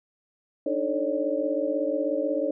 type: tone cluster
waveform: sine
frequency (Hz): 293.8 / 310.1 / 438.4 / 548 / 594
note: D4 / D#4 / A4 / C#5 / D5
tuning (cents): +1 / -6 / -6 / -20 / +20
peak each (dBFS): -31 / -31 / -33 / -27 / -31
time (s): 0.66-2.51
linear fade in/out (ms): 5
effects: none